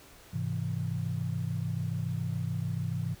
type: chord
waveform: sine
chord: Ab augmented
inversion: none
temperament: equal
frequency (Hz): 103.83 / 130.81 / 164.81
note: Ab2 / C3 / E3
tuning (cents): 0 / 0 / 0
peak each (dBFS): -34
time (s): 0.33-3.15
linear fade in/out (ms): 10
effects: pink hiss -54 dBFS RMS until 3.2 s